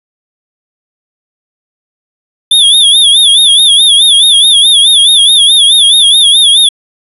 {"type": "tone with vibrato", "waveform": "square", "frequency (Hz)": 3478, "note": "A7", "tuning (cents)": -21, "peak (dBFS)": -3, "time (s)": [2.51, 6.69], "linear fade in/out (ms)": 5, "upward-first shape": "sine", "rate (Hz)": 4.7, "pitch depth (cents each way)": 120, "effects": ["resampled to 32000 Hz"]}